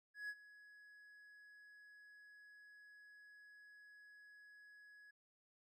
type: tone with ADSR envelope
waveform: triangle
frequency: 1679 Hz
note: G#6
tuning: 18 cents sharp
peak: -40 dBFS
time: 0.14-5.11 s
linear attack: 150 ms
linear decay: 52 ms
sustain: -18 dB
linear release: 7 ms
effects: none